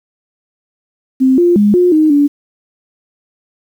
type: tone with pitch steps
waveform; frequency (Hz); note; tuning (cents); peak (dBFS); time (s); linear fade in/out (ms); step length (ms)
sine; 261.4 / 349.1 / 206.3 / 357.6 / 310.5 / 288.1; C4 / F4 / G#3 / F4 / D#4 / D4; -1 / -1 / -11 / +41 / -3 / -33; -6; 1.2-2.28; 20; 180
effects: 7-bit